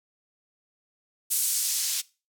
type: noise with band-pass filter sweep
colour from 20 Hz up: blue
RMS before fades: -27 dBFS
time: 1.3-2.02 s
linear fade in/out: 20 ms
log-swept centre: 9200 to 4600 Hz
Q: 0.94
effects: noise-tail reverb RT60 0.3 s tail -21 dB re dry